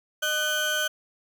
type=tone cluster; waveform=35% pulse; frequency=612 / 1501 / 3199 Hz; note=D#5 / F#6 / G7; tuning=-29 / +24 / +34 cents; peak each=-30 / -24 / -29 dBFS; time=0.22-0.88 s; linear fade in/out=10 ms; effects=none